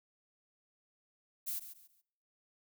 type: noise with echo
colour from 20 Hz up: violet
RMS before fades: -38 dBFS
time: 1.46-1.6 s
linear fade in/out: 20 ms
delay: 140 ms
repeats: 3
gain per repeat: -11 dB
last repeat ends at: 2.02 s
effects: noise-tail reverb RT60 0.8 s tail -26 dB re dry